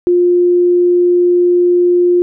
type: tone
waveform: sine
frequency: 353.5 Hz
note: F4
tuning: 21 cents sharp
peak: -7 dBFS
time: 0.07-2.22 s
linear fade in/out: 0 ms
effects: none